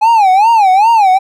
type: tone with vibrato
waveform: triangle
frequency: 831 Hz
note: G#5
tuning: 1 cent sharp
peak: -3 dBFS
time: 0.01-1.19 s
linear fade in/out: 20 ms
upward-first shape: sine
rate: 2.5 Hz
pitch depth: 200 cents each way
effects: none